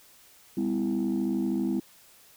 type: tone cluster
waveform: sine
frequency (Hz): 201.1 / 253.7 / 329.7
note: G3 / B3 / E4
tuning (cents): +44 / +47 / 0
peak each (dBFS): -28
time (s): 0.57-1.8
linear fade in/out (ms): 5
effects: tanh soft clip ceiling -20 dBFS + white hiss -56 dBFS RMS until 2.36 s